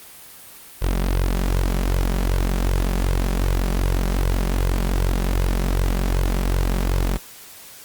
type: tone with flanger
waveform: sawtooth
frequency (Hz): 45.44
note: F#1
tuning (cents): -31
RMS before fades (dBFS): -20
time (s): 0.81-7.18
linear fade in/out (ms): 20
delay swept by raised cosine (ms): 1.9 to 5.3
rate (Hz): 2.6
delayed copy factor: +0.65
effects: white hiss -42 dBFS RMS until 7.84 s + Opus 32 kbps

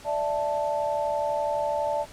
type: chord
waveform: sine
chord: D suspended second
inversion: none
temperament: equal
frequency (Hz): 587.3 / 659.3 / 880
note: D5 / E5 / A5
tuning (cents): 0 / 0 / 0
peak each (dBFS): -27 / -31 / -28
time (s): 0.04-2.06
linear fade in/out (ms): 50
effects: pink hiss -47 dBFS RMS until 2.12 s + low-pass 10000 Hz 12 dB/octave

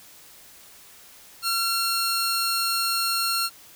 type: tone pair together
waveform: sawtooth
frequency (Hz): 1364 / 4310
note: F6 / C#8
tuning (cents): -41 / -49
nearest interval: octave + minor sixth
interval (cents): 1992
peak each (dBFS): -22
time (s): 1.42-3.5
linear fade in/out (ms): 50
effects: white hiss -49 dBFS RMS until 3.75 s

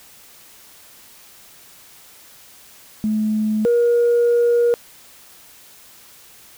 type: tone pair in turn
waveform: sine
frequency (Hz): 215.1 / 475.4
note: A3 / A#4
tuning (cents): -39 / +34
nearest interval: octave + major second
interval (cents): 1373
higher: second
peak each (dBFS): -16 / -11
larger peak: second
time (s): 3.04-3.65 / 3.65-4.74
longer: second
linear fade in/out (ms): 0
effects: tanh soft clip ceiling -10 dBFS + white hiss -46 dBFS RMS until 6.57 s

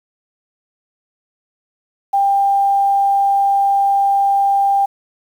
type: tone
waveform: sine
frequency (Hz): 794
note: G5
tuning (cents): +22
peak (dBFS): -11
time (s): 2.13-4.86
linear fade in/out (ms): 10
effects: 7-bit

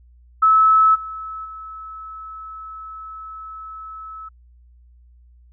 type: tone with level steps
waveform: sine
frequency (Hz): 1300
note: E6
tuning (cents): -24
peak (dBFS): -10 / -28 / -32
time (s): 0.42-4.29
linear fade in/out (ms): 10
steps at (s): 0.94 / 1.44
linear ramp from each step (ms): 20
effects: added 60 Hz sine -47 dBFS peak until 5.52 s

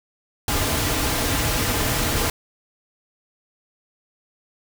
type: noise with comb filter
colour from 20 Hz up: pink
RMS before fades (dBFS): -22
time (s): 0.48-2.3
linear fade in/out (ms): 2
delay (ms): 5.4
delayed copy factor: -0.5
effects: none

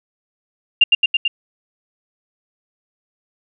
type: tone with echo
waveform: sine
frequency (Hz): 2794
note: F7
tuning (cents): 0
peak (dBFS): -6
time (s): 0.81-0.84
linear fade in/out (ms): 5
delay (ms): 110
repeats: 4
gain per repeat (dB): -2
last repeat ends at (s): 1.28
effects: none

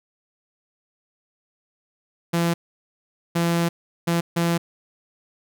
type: tone bursts at uneven times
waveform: sawtooth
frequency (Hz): 169.6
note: E3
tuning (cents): +50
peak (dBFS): -15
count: 4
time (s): 2.33-2.54 / 3.35-3.69 / 4.07-4.21 / 4.36-4.58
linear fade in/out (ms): 10
effects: none

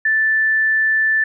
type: tone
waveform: sine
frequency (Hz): 1760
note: A6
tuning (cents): 0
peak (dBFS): -13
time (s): 0.05-1.24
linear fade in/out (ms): 5
effects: none

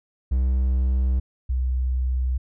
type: tone pair in turn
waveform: triangle / sine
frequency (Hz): 64.1 / 63.51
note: C2 / B1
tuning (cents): -35 / +49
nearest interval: unison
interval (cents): 16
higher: first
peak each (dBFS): -16 / -20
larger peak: first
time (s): 0.31-1.2 / 1.49-2.38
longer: neither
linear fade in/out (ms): 10
effects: none

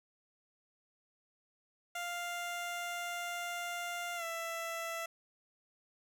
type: tone with pitch glide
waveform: 15% pulse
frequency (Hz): 698.5 to 665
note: F5 to E5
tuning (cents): 0 to +15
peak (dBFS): -31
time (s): 1.95-5.06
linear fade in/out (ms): 5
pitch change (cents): -85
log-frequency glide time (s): 4.16-4.24
effects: none

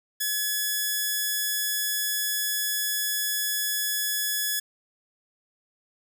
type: tone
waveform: 5% pulse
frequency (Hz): 1700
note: G#6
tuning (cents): +40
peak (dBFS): -14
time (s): 0.2-4.6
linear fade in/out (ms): 10
effects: none

